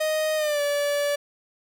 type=tone with pitch glide; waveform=45% pulse; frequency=622.3 to 577.3 Hz; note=D#5 to D5; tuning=0 to -30 cents; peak=-22 dBFS; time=0-1.16 s; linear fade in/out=10 ms; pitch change=-130 cents; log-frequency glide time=0.36-0.61 s; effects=none